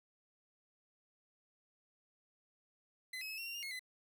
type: tone with pitch steps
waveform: 30% pulse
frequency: 2029 / 2564 / 2586 / 2732 / 2760 / 2816 / 2163 / 2019 Hz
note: B6 / E7 / E7 / F7 / F7 / F7 / C#7 / B6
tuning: +46 / -49 / -34 / -39 / -21 / +14 / -43 / +38 cents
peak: -39 dBFS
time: 3.13-3.794 s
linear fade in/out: 5 ms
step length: 83 ms
effects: none